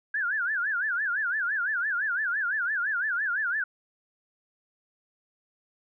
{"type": "tone with vibrato", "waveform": "sine", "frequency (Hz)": 1568, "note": "G6", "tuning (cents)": 0, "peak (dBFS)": -25, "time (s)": [0.14, 3.64], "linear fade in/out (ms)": 5, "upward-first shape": "sine", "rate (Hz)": 5.9, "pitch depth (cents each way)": 210, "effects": []}